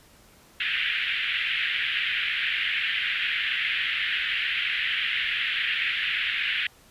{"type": "band-pass noise", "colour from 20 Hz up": "white", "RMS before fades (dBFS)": -27, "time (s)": [0.6, 6.67], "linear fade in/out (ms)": 5, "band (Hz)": [1600, 3200], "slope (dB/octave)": 48, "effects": ["pink hiss -55 dBFS RMS until 6.9 s", "resampled to 32000 Hz"]}